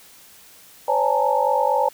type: tone cluster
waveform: sine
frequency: 515 / 568 / 829 / 873 / 922 Hz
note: C5 / C#5 / G#5 / A5 / A#5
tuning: -28 / +42 / -3 / -14 / -19 cents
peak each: -23 dBFS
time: 0.88-1.89 s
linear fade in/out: 5 ms
effects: white hiss -48 dBFS RMS until 1.93 s